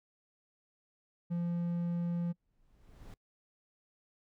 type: tone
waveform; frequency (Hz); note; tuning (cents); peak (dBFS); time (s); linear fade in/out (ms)
triangle; 172.3; F3; -23; -29; 1.3-2.33; 20
type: noise with exponential growth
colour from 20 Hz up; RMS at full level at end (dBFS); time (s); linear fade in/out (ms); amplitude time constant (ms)
brown; -44; 2.35-3.14; 1; 170
effects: noise-tail reverb RT60 0.1 s tail -25 dB re dry